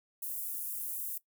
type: high-pass noise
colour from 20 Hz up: pink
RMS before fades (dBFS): -38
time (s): 0.22-1.18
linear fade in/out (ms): 5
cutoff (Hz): 11000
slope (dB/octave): 24
effects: noise-tail reverb RT60 0.1 s tail -18 dB re dry